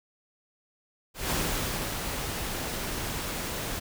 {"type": "noise with ADSR envelope", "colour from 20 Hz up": "pink", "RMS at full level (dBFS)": -28, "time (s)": [1.14, 3.8], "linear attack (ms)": 170, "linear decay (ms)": 600, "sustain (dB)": -5, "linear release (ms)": 17, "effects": []}